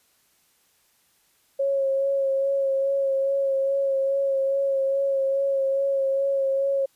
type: tone with vibrato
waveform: sine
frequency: 546 Hz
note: C#5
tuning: 26 cents flat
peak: -20 dBFS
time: 1.59-6.86 s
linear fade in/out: 10 ms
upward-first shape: sine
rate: 2.4 Hz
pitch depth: 21 cents each way
effects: white hiss -64 dBFS RMS until 6.95 s + resampled to 32000 Hz